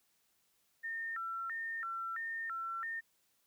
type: tone with vibrato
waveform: sine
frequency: 1568 Hz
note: G6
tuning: in tune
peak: -37 dBFS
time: 0.83-3.01 s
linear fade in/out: 20 ms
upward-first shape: square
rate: 1.5 Hz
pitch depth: 260 cents each way
effects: white hiss -75 dBFS RMS until 3.46 s